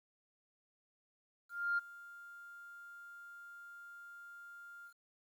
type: tone with ADSR envelope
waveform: sine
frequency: 1400 Hz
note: F6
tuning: 4 cents sharp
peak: -29 dBFS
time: 1.49-4.94 s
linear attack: 290 ms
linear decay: 17 ms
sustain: -21 dB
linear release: 84 ms
effects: tanh soft clip ceiling -26 dBFS + 11-bit